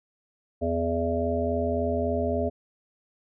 harmonic tone, 83.6 Hz, E2, 25 cents sharp, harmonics 1 / 3 / 5 / 7 / 8, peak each -30 / -30 / -30 / -30 / -30 dBFS, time 0.61-2.5 s, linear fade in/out 20 ms, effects none

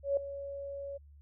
sine tone with ADSR envelope, 559 Hz, C#5, 14 cents sharp, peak -24 dBFS, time 0.03-0.98 s, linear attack 140 ms, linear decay 3 ms, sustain -14 dB, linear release 16 ms, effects added 72 Hz sine -53 dBFS peak until 1.21 s

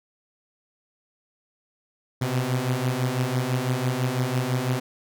sawtooth beating tone pair, 123.47 / 129.47 Hz, B2 / C3, 0 / -18 cents, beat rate 6 Hz, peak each -23 / -21 dBFS, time 2.21-4.8 s, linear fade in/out 10 ms, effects none

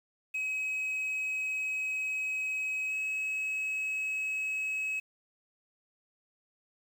sine tone with pitch glide, 2547 to 2565 Hz, D#7 to E7, +40 to -48 cents, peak -28 dBFS, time 0.34-5 s, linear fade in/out 10 ms, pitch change +12 cents, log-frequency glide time 2.87-2.93 s, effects tanh soft clip ceiling -29 dBFS + 9-bit

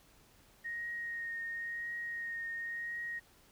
sine tone with vibrato, 1864.7 Hz, A#6, in tune, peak -37 dBFS, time 0.64-3.2 s, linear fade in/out 20 ms, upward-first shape triangle, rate 0.95 Hz, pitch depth 20 cents each way, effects pink hiss -64 dBFS RMS until 3.51 s

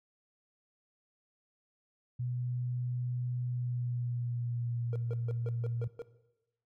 sine tone with pitch glide, 123.47 to 117.83 Hz, B2 to A#2, 0 to +19 cents, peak -32 dBFS, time 2.19-5.88 s, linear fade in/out 10 ms, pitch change -81 cents, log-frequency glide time 3.46-5.06 s
triangle tone bursts, 466.2 Hz, A#4, in tune, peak -35 dBFS, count 7, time 4.93-6.019 s, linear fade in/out 0 ms, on 27 ms, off 150 ms
effects noise-tail reverb RT60 1.0 s tail -17 dB re dry

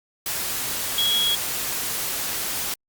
sine tone in noise, 3322 Hz, G#7, in tune, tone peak -19 dBFS, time 0.98-1.35 s, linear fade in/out 2 ms, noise white, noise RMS -27 dBFS, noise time 0.26-2.74 s, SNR +5 dB, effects Opus 48 kbps

